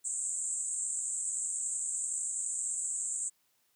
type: band-pass noise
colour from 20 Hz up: white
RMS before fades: -35 dBFS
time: 0.04-3.3 s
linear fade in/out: 20 ms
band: 7300 to 8400 Hz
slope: 96 dB/octave
effects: white hiss -73 dBFS RMS until 3.75 s + high-pass 60 Hz 12 dB/octave